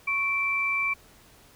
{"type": "tone pair together", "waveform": "sine", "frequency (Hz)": [1104.5, 2337], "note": ["C#6", "D7"], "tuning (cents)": [-7, -9], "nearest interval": "octave + minor second", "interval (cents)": 1298, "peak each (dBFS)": [-32, -24], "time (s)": [0.07, 0.94], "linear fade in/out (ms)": 10, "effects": ["pink hiss -55 dBFS RMS until 1.55 s"]}